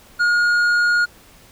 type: tone with tanh clipping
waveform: sine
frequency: 1432 Hz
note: F6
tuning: 43 cents sharp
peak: -15 dBFS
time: 0.19-1.06 s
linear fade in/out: 20 ms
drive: 7 dB
effects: pink hiss -48 dBFS RMS until 1.51 s